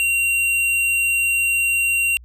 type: tone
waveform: square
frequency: 2754 Hz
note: F7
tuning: 25 cents flat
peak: -17 dBFS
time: 0-2.17 s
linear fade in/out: 0 ms
effects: added 60 Hz sine -40 dBFS peak until 2.24 s + resampled to 32000 Hz